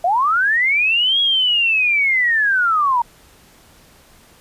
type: linear two-way sweep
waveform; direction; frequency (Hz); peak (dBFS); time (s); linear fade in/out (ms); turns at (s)
sine; up then down; 659.3 to 3329 to 918; -13; 0.04-3.02; 5; 1.2
effects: pink hiss -49 dBFS RMS until 4.4 s + resampled to 32000 Hz